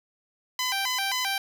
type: tone with vibrato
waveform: 10% pulse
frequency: 890 Hz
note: A5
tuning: 20 cents sharp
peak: -17 dBFS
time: 0.59-1.38 s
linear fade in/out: 2 ms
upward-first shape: square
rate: 3.8 Hz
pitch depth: 220 cents each way
effects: none